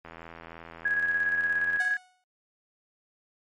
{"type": "click train", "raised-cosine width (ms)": 0.5, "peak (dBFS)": -28, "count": 144, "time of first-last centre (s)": [0.05, 1.771], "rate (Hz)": 83.1}
{"type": "tone with tremolo", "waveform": "sine", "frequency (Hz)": 1661.2, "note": "G#6", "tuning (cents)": 0, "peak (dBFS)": -22, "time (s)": [0.85, 1.97], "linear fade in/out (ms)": 5, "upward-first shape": "square", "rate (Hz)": 17, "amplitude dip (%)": 40}
{"type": "tone with exponential decay", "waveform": "sawtooth", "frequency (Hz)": 735, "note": "F#5", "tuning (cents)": -12, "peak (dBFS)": -30, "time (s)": [1.8, 2.24], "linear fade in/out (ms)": 2, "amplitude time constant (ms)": 95}
{"effects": ["MP3 48 kbps"]}